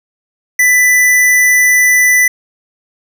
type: tone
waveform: square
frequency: 1989 Hz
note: B6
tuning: 12 cents sharp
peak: -7 dBFS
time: 0.59-2.28 s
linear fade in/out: 5 ms
effects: none